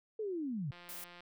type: linear sweep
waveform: sine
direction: down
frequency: 448.5 to 123.4 Hz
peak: -35 dBFS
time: 0.19-0.71 s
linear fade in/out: 5 ms
type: click train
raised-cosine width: 0.3 ms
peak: -37 dBFS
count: 86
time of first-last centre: 0.72-1.206 s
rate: 175 Hz
type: noise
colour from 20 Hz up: blue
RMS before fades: -46 dBFS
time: 0.89-1.04 s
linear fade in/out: 0 ms
effects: none